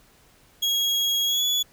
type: tone with pitch glide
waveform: 35% pulse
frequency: 3305 to 3410 Hz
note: G#7 to G#7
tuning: -9 to +45 cents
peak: -19 dBFS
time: 0.62-1.63 s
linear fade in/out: 10 ms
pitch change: +54 cents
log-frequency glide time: 1.26-1.45 s
effects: pink hiss -57 dBFS RMS until 1.72 s